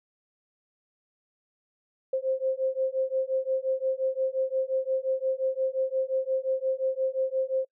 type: beating tone pair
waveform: sine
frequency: 523.3 / 529 Hz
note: C5 / C5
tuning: 0 / +19 cents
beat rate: 5.7 Hz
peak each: -28 dBFS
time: 2.13-7.65 s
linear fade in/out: 5 ms
effects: noise-tail reverb RT60 0.1 s tail -26 dB re dry